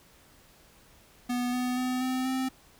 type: tone with pitch steps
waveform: square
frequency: 245.7 / 249.4 / 253.2 / 257 / 260.9 Hz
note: B3 / B3 / B3 / C4 / C4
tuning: -9 / +17 / +43 / -31 / -5 cents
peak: -28 dBFS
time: 1.29-2.49 s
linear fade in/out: 10 ms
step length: 240 ms
effects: pink hiss -58 dBFS RMS until 2.79 s